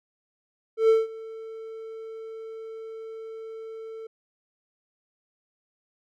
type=tone with ADSR envelope; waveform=triangle; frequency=445.9 Hz; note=A4; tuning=23 cents sharp; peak=-12 dBFS; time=0.77-4.07 s; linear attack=120 ms; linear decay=180 ms; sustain=-22 dB; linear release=6 ms; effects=none